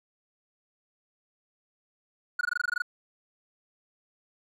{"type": "tone bursts", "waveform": "triangle", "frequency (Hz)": 1453, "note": "F#6", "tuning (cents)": -32, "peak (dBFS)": -22, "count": 11, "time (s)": [2.39, 2.821], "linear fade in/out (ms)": 5, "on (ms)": 21, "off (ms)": 20, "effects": []}